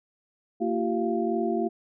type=tone cluster; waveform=sine; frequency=228 / 341.2 / 384.3 / 693 Hz; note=A#3 / F4 / G4 / F5; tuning=-38 / -40 / -34 / -14 cents; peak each=-29 / -28 / -29 / -31 dBFS; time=0.6-1.69 s; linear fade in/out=20 ms; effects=none